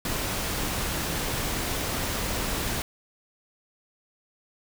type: noise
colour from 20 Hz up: pink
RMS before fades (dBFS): -29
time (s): 0.05-2.82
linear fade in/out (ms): 2
effects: none